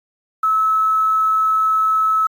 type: tone with quantisation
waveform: sine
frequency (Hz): 1298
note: E6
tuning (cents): -27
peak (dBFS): -13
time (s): 0.43-2.27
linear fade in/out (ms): 5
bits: 7
effects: AAC 64 kbps